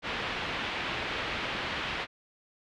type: low-pass noise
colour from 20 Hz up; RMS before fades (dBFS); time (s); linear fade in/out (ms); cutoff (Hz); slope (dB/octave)
white; -34; 0.02-2.07; 50; 3200; 24
effects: none